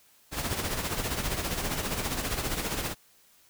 pink noise with tremolo, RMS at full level -29 dBFS, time 0.31-2.95 s, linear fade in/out 50 ms, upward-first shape sine, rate 15 Hz, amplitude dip 55%, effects white hiss -61 dBFS RMS until 3.49 s

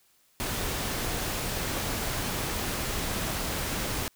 pink noise, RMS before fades -31 dBFS, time 0.4-4.08 s, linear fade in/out 0 ms, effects white hiss -65 dBFS RMS until 4.15 s

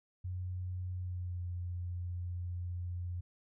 sine tone with pitch glide, 91 to 88.51 Hz, F#2 to F2, -28 to +24 cents, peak -36 dBFS, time 0.24-3.21 s, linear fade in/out 10 ms, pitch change -48 cents, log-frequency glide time 0.95-1.43 s, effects none

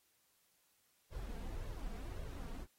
brown noise with flanger, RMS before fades -44 dBFS, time 1.1-2.67 s, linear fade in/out 50 ms, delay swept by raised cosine 1.8 to 4.4 ms, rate 1.8 Hz, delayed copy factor +0.6, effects white hiss -75 dBFS RMS until 2.78 s + AAC 48 kbps

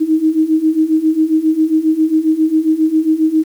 sine beating tone pair, 311.1 / 318.5 Hz, D#4 / D#4, 0 / +41 cents, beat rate 7.4 Hz, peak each -15 / -12 dBFS, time 0-3.44 s, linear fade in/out 20 ms, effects 7-bit

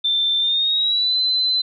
sine tone with pitch glide, 3562 to 4045 Hz, A7 to B7, +21 to +41 cents, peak -16 dBFS, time 0.04-1.62 s, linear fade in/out 10 ms, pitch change +220 cents, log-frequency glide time 0.39-1.16 s, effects none

